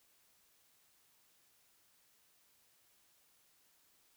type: silence
effects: white hiss -71 dBFS RMS until 4.16 s